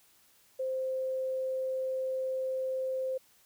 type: tone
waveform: sine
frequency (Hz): 522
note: C5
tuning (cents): -4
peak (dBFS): -30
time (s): 0.59-3.18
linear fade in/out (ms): 10
effects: white hiss -64 dBFS RMS until 3.45 s